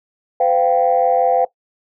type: chord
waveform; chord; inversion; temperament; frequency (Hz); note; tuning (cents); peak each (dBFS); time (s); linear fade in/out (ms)
sine; C suspended fourth; none; equal with one note detuned; 511.6 / 698.5 / 784; C5 / F5 / G5; -39 / 0 / 0; -16; 0.4-1.45; 5
effects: noise-tail reverb RT60 0.1 s tail -17 dB re dry + tanh soft clip ceiling -4 dBFS